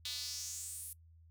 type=tone with high-pass filter sweep; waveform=square; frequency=134.3 Hz; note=C3; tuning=46 cents sharp; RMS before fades=-43 dBFS; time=0.05-0.93 s; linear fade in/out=2 ms; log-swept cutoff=3700 to 11000 Hz; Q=3.5; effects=noise-tail reverb RT60 0.1 s tail -22 dB re dry + added 82 Hz sine -58 dBFS peak until 1.3 s